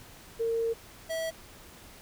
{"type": "tone pair in turn", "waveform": ["sine", "square"], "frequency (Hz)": [457.7, 650.7], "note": ["A#4", "E5"], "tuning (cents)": [-32, -23], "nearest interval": "tritone", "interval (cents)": 609, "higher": "second", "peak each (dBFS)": [-26, -31], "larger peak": "first", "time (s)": [[0.39, 0.74], [1.09, 1.31]], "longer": "first", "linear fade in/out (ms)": 20, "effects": ["pink hiss -51 dBFS RMS until 2.01 s"]}